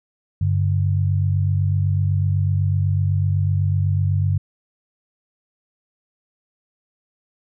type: tone pair together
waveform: sine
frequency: 96.3 / 144.29 Hz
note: G2 / D3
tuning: -30 / -30 cents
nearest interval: perfect fifth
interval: 700 cents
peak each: -17 / -22 dBFS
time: 0.41-4.38 s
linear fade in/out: 5 ms
effects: none